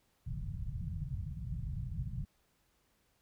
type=low-pass noise; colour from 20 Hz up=white; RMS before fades=-39 dBFS; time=0.26-2.25 s; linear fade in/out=10 ms; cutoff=160 Hz; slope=48 dB/octave; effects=pink hiss -74 dBFS RMS until 3.21 s